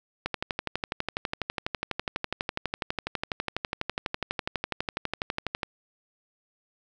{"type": "click train", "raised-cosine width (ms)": 0.3, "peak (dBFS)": -12, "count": 66, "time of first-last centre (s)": [0.26, 5.632], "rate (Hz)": 12.1, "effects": []}